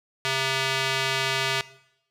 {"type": "tone with band-pass filter", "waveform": "square", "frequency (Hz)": 133.6, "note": "C3", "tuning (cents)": 36, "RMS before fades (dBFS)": -26, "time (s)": [0.25, 1.61], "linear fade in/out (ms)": 0, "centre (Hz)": 3000, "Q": 0.93, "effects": ["noise-tail reverb RT60 0.8 s tail -18 dB re dry"]}